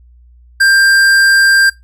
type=tone with tanh clipping; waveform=sine; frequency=1588 Hz; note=G6; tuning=22 cents sharp; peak=-8 dBFS; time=0.6-1.7 s; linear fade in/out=10 ms; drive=15 dB; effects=noise-tail reverb RT60 0.2 s tail -21 dB re dry + added 60 Hz sine -40 dBFS peak until 1.83 s